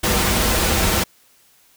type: noise with comb filter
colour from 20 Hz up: pink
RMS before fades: -18 dBFS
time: 0.03-1.04 s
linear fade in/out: 10 ms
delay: 7.1 ms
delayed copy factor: -0.55
effects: white hiss -55 dBFS RMS until 1.76 s